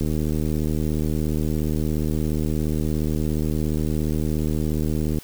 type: click train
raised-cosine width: 3 ms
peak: -12 dBFS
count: 400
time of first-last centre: 0.01-5.185 s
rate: 77.1 Hz
effects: white hiss -45 dBFS RMS until 5.23 s